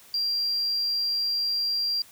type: tone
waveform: sine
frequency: 4751 Hz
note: D8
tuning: 19 cents sharp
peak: -22 dBFS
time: 0.14-2.02 s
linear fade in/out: 2 ms
effects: tanh soft clip ceiling -21 dBFS + white hiss -52 dBFS RMS until 2.11 s